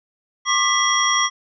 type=tone cluster; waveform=sine; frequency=1078 / 1189 / 1986 / 3280 / 5660 Hz; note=C#6 / D6 / B6 / G#7 / F8; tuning=-49 / +21 / +9 / -22 / +22 cents; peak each=-22 dBFS; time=0.45-1.3 s; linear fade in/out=50 ms; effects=none